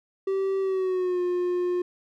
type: tone with pitch glide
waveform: triangle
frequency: 386.8 to 356.8 Hz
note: G4 to F4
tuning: -23 to +37 cents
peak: -21 dBFS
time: 0.27-1.82 s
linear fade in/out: 5 ms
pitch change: -140 cents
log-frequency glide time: 0.6-1.21 s
effects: none